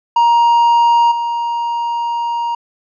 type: tone with level steps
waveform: triangle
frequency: 940 Hz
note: A#5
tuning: 14 cents sharp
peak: -6 / -14 dBFS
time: 0.16-2.55 s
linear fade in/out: 5 ms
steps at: 1.11 s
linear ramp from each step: 10 ms
effects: resampled to 16000 Hz